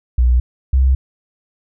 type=tone pair in turn; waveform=sine; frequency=61.1 / 65.6 Hz; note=B1 / C2; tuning=-18 / +5 cents; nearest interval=minor second; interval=123 cents; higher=second; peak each=-9 dBFS; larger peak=neither; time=0.18-0.4 / 0.73-0.95 s; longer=neither; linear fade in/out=5 ms; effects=none